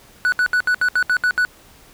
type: tone bursts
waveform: triangle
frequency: 1480 Hz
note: F#6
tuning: in tune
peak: -12 dBFS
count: 9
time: 0.25-1.45 s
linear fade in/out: 0 ms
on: 72 ms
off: 69 ms
effects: pink hiss -48 dBFS RMS until 1.93 s